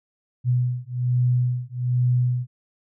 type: beating tone pair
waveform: sine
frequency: 123.47 / 124.67 Hz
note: B2 / B2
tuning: 0 / +17 cents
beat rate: 1.2 Hz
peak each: -22 dBFS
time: 0.44-2.47 s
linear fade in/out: 50 ms
effects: none